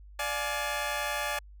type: chord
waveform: 15% pulse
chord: D diminished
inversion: none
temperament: just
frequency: 587.3 / 704.8 / 845.8 Hz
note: D5 / F5 / Ab5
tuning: 0 / +16 / +31 cents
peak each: -27 / -32 / -27 dBFS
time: 0.19-1.39 s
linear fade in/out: 5 ms
effects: added 50 Hz sine -47 dBFS peak until 1.6 s